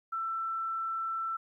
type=tone; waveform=sine; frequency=1335 Hz; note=E6; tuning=22 cents sharp; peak=-31 dBFS; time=0.12-1.37 s; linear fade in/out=10 ms; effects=12-bit